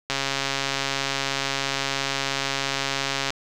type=click train; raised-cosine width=0.2 ms; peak=-7 dBFS; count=440; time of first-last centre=0.1-3.304 s; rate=137 Hz; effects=none